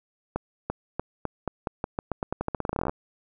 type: accelerating click train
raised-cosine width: 1 ms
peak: -13 dBFS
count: 26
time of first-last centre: 0.36-2.895 s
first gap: 340 ms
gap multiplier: 0.87
effects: none

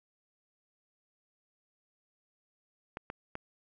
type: clicks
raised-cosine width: 0.5 ms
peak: -23 dBFS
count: 3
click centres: 2.971 / 3.101 / 3.354 s
effects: none

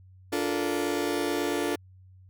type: chord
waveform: 35% pulse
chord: Bb major seventh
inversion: first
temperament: just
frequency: 291.4 / 349.6 / 437 / 466.2 Hz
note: D4 / F4 / A4 / Bb4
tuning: -13 / +2 / -12 / 0 cents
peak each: -29 / -29 / -30 / -35 dBFS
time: 0.32-1.76 s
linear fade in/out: 10 ms
effects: added 93 Hz sine -50 dBFS peak until 2.29 s

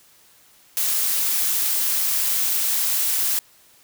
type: noise with amplitude modulation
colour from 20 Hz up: blue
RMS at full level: -20 dBFS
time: 0.77-3.39 s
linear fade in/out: 0 ms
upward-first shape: sine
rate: 226 Hz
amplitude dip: 30%
effects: white hiss -54 dBFS RMS until 3.83 s

